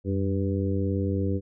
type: harmonic tone with a mistuned harmonic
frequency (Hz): 98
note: G2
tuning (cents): 0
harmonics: 1 / 2 / 3 / 4 / 5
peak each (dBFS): -26 / -30 / -31 / -33 / -34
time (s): 0.04-1.41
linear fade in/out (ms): 50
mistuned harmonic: 1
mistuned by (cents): -100
effects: none